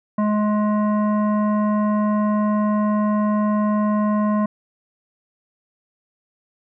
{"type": "tone with frequency modulation", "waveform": "sine", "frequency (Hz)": 210.2, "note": "G#3", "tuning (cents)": 21, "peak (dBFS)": -16, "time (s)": [0.18, 4.46], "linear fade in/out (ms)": 5, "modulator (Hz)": 843, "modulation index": 0.68, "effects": []}